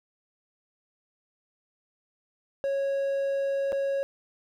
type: tone with dropouts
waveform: triangle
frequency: 551 Hz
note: C#5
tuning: 11 cents flat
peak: -23 dBFS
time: 2.64-4.03 s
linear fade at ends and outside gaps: 0 ms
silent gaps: 3.721-3.728 s
effects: none